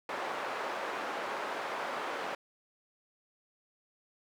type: band-pass noise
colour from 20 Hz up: white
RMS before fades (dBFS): -37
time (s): 0.09-2.35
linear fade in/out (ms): 2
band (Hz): 440 to 1200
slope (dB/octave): 12
effects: none

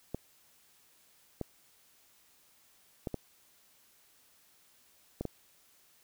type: clicks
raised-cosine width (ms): 2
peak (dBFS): -21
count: 6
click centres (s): 0.146 / 1.413 / 3.072 / 3.143 / 5.21 / 5.253
effects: white hiss -65 dBFS RMS until 6.03 s

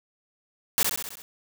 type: noise with echo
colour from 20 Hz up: white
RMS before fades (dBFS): -21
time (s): 0.78-0.83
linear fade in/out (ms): 0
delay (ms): 65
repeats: 6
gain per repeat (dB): -4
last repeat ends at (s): 1.22
effects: none

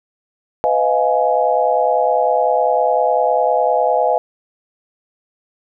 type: chord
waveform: sine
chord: F half-diminished seventh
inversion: second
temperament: just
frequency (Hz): 502.9 / 628.6 / 698.5 / 838.1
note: Cb5 / Eb5 / F5 / Ab5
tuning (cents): +31 / +18 / 0 / +16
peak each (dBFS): -18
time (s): 0.64-4.18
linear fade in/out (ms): 0
effects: none

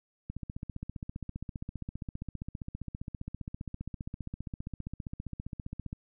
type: click train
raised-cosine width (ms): 5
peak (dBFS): -25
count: 86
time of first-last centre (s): 0.3-5.929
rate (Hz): 15.1
effects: none

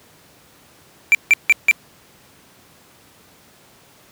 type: tone bursts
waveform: triangle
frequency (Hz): 2349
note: D7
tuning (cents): 0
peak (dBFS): -6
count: 4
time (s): 1.12-1.712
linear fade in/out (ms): 0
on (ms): 28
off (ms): 160
effects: pink hiss -50 dBFS RMS until 4.11 s + high-pass 100 Hz 12 dB/octave

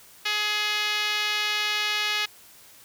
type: tone with band-pass filter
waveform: 5% pulse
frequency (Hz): 420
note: G#4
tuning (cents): +19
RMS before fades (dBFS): -26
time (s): 0.25-2.26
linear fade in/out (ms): 10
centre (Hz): 2700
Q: 0.81
effects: white hiss -51 dBFS RMS until 2.84 s

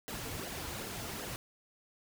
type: noise with flanger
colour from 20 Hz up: pink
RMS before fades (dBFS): -41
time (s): 0.08-1.36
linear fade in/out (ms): 0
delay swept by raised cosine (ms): 0.83 to 5.43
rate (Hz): 2.6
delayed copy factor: -0.65
effects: none

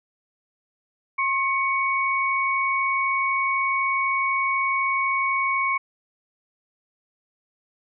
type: tone pair together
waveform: sine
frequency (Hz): 1074.9 / 2236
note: C6 / C#7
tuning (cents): +46 / +14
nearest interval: octave + minor second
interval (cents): 1268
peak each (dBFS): -23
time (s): 1.18-5.78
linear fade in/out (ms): 10
effects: none

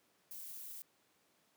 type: noise with amplitude modulation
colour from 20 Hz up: violet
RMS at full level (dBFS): -45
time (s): 0.31-0.82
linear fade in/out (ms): 0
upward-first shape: sine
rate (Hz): 289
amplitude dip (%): 70
effects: pink hiss -73 dBFS RMS until 1.56 s + high-pass 200 Hz 12 dB/octave

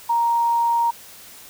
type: tone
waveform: sine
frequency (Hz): 935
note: A#5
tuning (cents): +5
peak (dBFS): -16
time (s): 0.09-0.91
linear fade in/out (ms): 10
effects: white hiss -43 dBFS RMS until 1.49 s

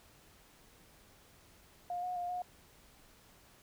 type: tone with pitch steps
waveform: sine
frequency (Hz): 709 / 725 / 707 / 720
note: F5 / F#5 / F5 / F#5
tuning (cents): +26 / -35 / +21 / -47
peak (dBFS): -35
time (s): 1.9-2.42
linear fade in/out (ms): 2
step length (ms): 130
effects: pink hiss -62 dBFS RMS until 3.62 s

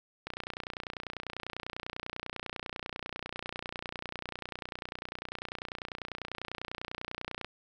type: click train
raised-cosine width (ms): 0.3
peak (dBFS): -21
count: 217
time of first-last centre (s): 0.27-7.446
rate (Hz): 30.1
effects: none

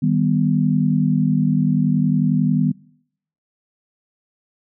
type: chord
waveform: sine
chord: Eb augmented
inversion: none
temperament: equal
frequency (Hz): 155.56 / 196 / 246.9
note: Eb3 / G3 / B3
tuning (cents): 0 / 0 / 0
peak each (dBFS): -18 / -20 / -19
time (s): 0.02-2.72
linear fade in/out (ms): 10
effects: noise-tail reverb RT60 0.7 s tail -23 dB re dry

